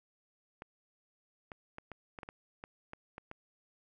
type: clicks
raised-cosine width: 0.5 ms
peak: -29 dBFS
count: 11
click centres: 0.621 / 1.518 / 1.784 / 1.917 / 2.188 / 2.232 / 2.289 / 2.639 / 2.934 / 3.181 / 3.314 s
effects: none